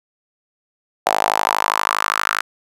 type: tone with high-pass filter sweep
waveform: sawtooth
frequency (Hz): 52.4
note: G#1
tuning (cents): +16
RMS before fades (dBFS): -19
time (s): 1.06-2.41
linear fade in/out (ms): 5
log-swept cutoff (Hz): 730 to 1400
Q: 3.7
effects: resampled to 32000 Hz